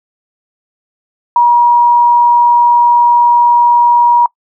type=tone; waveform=sine; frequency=956 Hz; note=A#5; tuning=43 cents sharp; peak=-4 dBFS; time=1.36-4.26 s; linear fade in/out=2 ms; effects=noise-tail reverb RT60 0.1 s tail -24 dB re dry